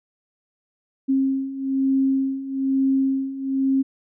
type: beating tone pair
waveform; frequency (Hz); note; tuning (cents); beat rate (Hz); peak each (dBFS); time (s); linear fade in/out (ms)
sine; 267.7 / 268.8; C4 / C4; +40 / +47; 1.1; -24 / -20; 1.08-3.83; 20
effects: none